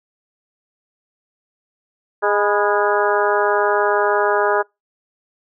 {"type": "harmonic tone with a mistuned harmonic", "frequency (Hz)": 206.3, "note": "G#3", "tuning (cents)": -11, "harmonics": [2, 3, 4, 5, 6, 7, 8], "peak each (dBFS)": [-19, -21, -22, -23, -24, -24, -25], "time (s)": [2.22, 4.63], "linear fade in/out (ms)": 20, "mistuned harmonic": 5, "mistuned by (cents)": -64, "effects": ["noise-tail reverb RT60 0.2 s tail -26 dB re dry"]}